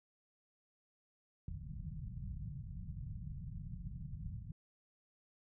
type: low-pass noise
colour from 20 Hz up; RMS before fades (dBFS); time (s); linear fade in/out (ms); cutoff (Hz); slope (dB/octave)
white; -45; 1.48-4.52; 2; 170; 48
effects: none